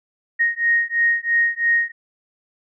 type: beating tone pair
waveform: sine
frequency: 1864.7 / 1867.7 Hz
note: A#6 / A#6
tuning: 0 / +3 cents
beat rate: 3 Hz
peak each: -19 / -19 dBFS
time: 0.39-1.92 s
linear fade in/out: 20 ms
effects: none